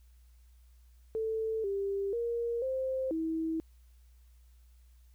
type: tone with pitch steps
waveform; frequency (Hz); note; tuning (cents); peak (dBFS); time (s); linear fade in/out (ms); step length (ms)
sine; 442.8 / 396 / 469.6 / 524 / 322.8; A4 / G4 / A#4 / C5 / E4; +11 / +18 / +13 / +2 / -36; -30; 1.15-3.6; 0; 490
effects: added 60 Hz sine -56 dBFS peak until 5.14 s + white hiss -73 dBFS RMS until 5.14 s

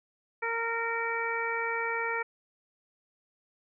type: harmonic tone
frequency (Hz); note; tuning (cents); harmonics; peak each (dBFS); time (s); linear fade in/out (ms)
460.6; A#4; -21; 1 / 2 / 3 / 4 / 5; -35 / -35 / -35 / -35 / -35; 0.42-2.23; 10
effects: none

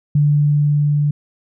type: tone with level ramp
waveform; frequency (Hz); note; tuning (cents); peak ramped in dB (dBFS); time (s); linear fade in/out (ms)
sine; 146.83; D3; 0; -10 to -13; 0.15-1.11; 5
effects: none

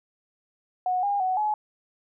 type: tone with pitch steps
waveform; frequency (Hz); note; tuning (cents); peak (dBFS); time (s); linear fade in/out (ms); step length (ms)
sine; 733 / 809 / 745 / 848; F#5 / G#5 / F#5 / G#5; -16 / -46 / +12 / +36; -22; 0.86-1.54; 2; 170
effects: none

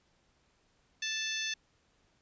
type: harmonic tone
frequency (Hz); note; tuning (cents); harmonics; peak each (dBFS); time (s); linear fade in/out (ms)
880; A5; 0; 2 / 3 / 4 / 5 / 6 / 7; -39 / -39 / -38 / -43 / -44 / -40; 1.02-1.54; 5
effects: pink hiss -71 dBFS RMS until 2.21 s + resampled to 16000 Hz

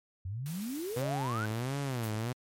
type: exponential sweep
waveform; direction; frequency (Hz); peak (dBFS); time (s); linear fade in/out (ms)
sine; up; 86.9 to 1556; -34; 0.25-1.46; 5
type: noise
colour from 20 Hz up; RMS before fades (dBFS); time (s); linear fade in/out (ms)
white; -47; 0.46-1.02; 0
type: tone with vibrato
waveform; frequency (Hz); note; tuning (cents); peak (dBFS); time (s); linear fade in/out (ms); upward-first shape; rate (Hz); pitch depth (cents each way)
sawtooth; 123.47; B2; 0; -28; 0.96-2.33; 10; sine; 1.5; 240
type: noise with exponential decay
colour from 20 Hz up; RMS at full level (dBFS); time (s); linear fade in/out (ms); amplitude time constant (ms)
violet; -37; 2.03-2.18; 5; 31
effects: MP3 64 kbps

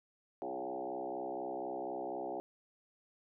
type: tone with frequency modulation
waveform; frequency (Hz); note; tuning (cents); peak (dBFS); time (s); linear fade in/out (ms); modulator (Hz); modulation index
sine; 554.4; C#5; 0; -37; 0.42-2.4; 0; 64.1; 4
effects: none

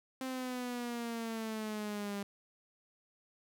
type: exponential sweep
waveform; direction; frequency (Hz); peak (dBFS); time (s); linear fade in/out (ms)
sawtooth; down; 262.3 to 199.5; -33; 0.21-2.23; 2
effects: none

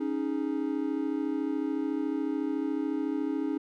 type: chord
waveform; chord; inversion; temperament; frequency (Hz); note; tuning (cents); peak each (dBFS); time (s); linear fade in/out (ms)
triangle; C# suspended second; none; equal; 277.2 / 311.1 / 415.3; C#4 / D#4 / G#4; 0 / 0 / 0; -29 / -29 / -35; 0-3.58; 10
effects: none

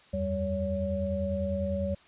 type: tone cluster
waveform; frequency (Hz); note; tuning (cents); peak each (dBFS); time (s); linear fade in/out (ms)
sine; 80.7 / 90.7 / 194.8 / 563; E2 / F#2 / G3 / C#5; -36 / -34 / -11 / +27; -34 / -38 / -32 / -31; 0.13-1.95; 10
effects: white hiss -57 dBFS RMS until 2.07 s + resampled to 8000 Hz

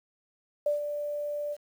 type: tone with ADSR envelope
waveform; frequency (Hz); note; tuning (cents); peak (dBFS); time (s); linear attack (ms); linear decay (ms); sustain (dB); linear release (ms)
sine; 587.3; D5; 0; -22; 0.66-1.57; 5; 130; -8; 47
effects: 9-bit

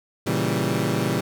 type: chord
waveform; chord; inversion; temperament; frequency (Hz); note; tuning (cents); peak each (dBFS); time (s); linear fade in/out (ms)
20% pulse; A# diminished seventh; none; equal; 116.54 / 138.59 / 164.81 / 196; A#2 / C#3 / E3 / G3; 0 / 0 / 0 / 0; -22; 0.26-1.21; 10
effects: none

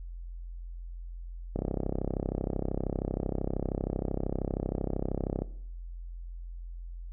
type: click train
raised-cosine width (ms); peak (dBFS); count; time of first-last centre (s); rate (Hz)
2; -17; 128; 1.56-5.42; 32.9
effects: noise-tail reverb RT60 0.6 s tail -18 dB re dry + added 43 Hz sine -38 dBFS peak until 7.12 s

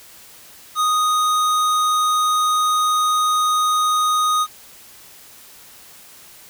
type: tone with hard clipping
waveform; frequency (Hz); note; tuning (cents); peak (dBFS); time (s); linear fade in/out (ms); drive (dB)
sine; 1243; D#6; -2; -17; 0.75-4.47; 50; 17
effects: white hiss -44 dBFS RMS until 6.49 s

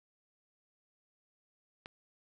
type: click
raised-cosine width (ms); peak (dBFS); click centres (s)
0.3; -28; 1.859
effects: none

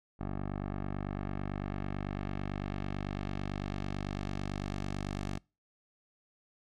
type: tone with low-pass filter sweep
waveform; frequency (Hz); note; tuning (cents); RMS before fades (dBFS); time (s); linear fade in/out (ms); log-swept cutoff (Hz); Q
10% pulse; 49; G1; 0; -37; 0.19-5.39; 20; 1200 to 7600; 0.83
effects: noise-tail reverb RT60 0.3 s tail -26 dB re dry

